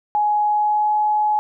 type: tone with pitch glide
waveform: sine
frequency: 838 to 845.8 Hz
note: G#5 to G#5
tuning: +15 to +31 cents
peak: -15 dBFS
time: 0.15-1.39 s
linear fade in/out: 0 ms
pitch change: +16 cents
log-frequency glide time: 0.44-0.93 s
effects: none